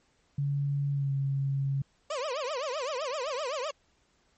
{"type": "tone with pitch glide", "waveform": "sine", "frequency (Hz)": [141.5, 137.55], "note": ["C#3", "C#3"], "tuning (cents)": [36, -13], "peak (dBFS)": -26, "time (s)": [0.38, 1.82], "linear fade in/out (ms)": 5, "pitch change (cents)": -49, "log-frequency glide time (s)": [0.92, 1.11]}
{"type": "tone with vibrato", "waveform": "30% pulse", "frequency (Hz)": 554.4, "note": "C#5", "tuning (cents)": 0, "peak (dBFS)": -28, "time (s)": [2.1, 3.71], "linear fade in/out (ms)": 5, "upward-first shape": "triangle", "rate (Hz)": 7.8, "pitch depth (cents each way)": 280}
{"effects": ["pink hiss -69 dBFS RMS until 4.37 s", "MP3 32 kbps"]}